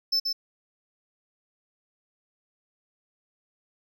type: tone with echo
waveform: triangle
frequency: 5274 Hz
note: E8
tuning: in tune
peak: -20 dBFS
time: 0.12-0.2 s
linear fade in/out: 10 ms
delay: 130 ms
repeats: 1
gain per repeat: -4 dB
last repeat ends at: 0.33 s
effects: none